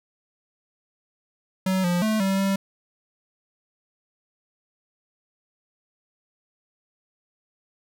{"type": "tone with pitch steps", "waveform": "square", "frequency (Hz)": [188.2, 175.9, 217.3, 193.4, 195.1], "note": ["F#3", "F3", "A3", "G3", "G3"], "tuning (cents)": [30, 13, -21, -23, -8], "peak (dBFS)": -21, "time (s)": [1.66, 2.56], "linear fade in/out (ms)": 5, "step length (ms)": 180, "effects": []}